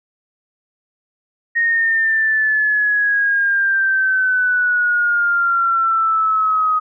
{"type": "exponential sweep", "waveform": "sine", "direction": "down", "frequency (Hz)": [1864.7, 1252], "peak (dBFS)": -13, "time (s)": [1.55, 6.8], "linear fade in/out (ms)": 20, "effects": []}